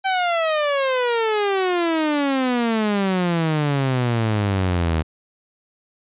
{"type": "exponential sweep", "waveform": "sawtooth", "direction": "down", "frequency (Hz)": [778, 77.78], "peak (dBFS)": -14, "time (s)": [0.04, 5.03], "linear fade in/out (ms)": 20, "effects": ["resampled to 8000 Hz"]}